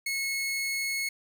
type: tone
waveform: sawtooth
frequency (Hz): 2184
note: C#7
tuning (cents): -26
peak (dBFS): -25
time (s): 0.06-1.09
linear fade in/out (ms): 5
effects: none